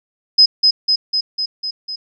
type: tone with echo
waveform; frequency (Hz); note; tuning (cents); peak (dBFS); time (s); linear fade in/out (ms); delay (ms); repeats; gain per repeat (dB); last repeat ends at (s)
sine; 5060; D#8; +28; -5; 0.38-0.46; 10; 250; 6; -3; 1.96
effects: none